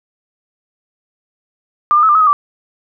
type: tone with pitch steps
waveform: sine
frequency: 1193 / 1210 / 1296 / 1195 / 1282 / 1252 / 1164 Hz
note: D6 / D#6 / E6 / D6 / E6 / D#6 / D6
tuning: +27 / -49 / -30 / +30 / -49 / +10 / -16 cents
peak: -7 dBFS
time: 1.91-2.33 s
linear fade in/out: 0 ms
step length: 60 ms
effects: none